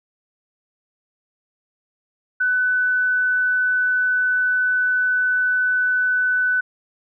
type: tone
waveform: sine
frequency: 1499 Hz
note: F#6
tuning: 22 cents sharp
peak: -16 dBFS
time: 2.4-6.61 s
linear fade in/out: 10 ms
effects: none